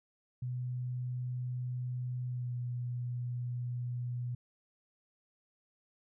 sine tone with pitch glide, 124.8 to 122.44 Hz, B2 to B2, +19 to -15 cents, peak -34 dBFS, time 0.42-4.35 s, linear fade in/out 5 ms, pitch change -34 cents, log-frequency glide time 2.27-2.53 s, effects none

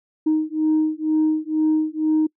sine beating tone pair, 310.4 / 312.5 Hz, D#4 / D#4, -4 / +8 cents, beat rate 2.1 Hz, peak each -19 dBFS, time 0.26-2.27 s, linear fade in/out 10 ms, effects noise-tail reverb RT60 0.1 s tail -26 dB re dry + tanh soft clip ceiling -12 dBFS

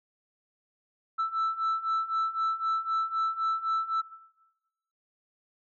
sine beating tone pair, 1320 / 1323.9 Hz, E6 / E6, +2 / +7 cents, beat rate 3.9 Hz, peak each -30 / -26 dBFS, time 1.18-4.02 s, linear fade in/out 20 ms, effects noise-tail reverb RT60 1.0 s tail -17 dB re dry + tanh soft clip ceiling -23 dBFS

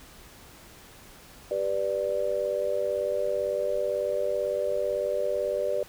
sine chord, G major, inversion none, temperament just, 392 / 490 / 588 Hz, G4 / B4 / D5, 0 / -14 / +2 cents, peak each -33 / -30 / -27 dBFS, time 1.51-5.83 s, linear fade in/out 2 ms, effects pink hiss -50 dBFS RMS until 5.88 s

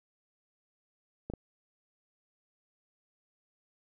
clicks, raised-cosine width 2 ms, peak -24 dBFS, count 2, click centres 1.3 / 1.337 s, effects none

